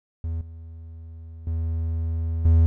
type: tone with level steps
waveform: triangle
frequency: 81.8 Hz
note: E2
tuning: 13 cents flat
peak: -23 / -35 / -21 / -11 dBFS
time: 0.24-2.66 s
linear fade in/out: 0 ms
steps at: 0.41 / 1.47 / 2.45 s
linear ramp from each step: 2 ms
effects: none